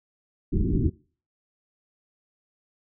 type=low-pass noise; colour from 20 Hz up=pink; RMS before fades=-23 dBFS; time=0.52-0.9 s; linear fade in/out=10 ms; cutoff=390 Hz; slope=96 dB/octave; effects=noise-tail reverb RT60 0.4 s tail -22 dB re dry